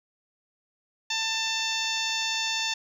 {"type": "harmonic tone with a mistuned harmonic", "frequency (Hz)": 892, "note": "A5", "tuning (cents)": 23, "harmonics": [1, 2, 3, 4, 5, 6, 7, 8], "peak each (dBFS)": [-36, -35, -32, -31, -35, -35, -38, -38], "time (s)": [1.1, 2.74], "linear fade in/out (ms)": 5, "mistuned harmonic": 8, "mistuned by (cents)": -48, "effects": ["9-bit"]}